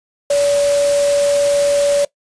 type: tone in noise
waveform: sine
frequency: 572 Hz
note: D5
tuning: 46 cents flat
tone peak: -11 dBFS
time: 0.3-2.05 s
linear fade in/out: 5 ms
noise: white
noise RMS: -24 dBFS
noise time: 0.3-2.05 s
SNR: +10 dB
effects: noise-tail reverb RT60 0.1 s tail -20 dB re dry + resampled to 22050 Hz